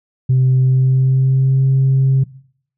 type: tone with pitch glide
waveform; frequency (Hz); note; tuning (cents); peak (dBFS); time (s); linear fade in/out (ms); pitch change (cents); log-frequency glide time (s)
sine; 129.6 to 133.78; C3 to C3; -16 to +39; -8; 0.29-2.24; 10; +55; 0.59-1.64
effects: noise-tail reverb RT60 0.6 s tail -20 dB re dry + tanh soft clip ceiling -7 dBFS